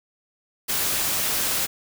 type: noise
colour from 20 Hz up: white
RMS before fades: -24 dBFS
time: 0.68-1.67 s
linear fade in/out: 20 ms
effects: none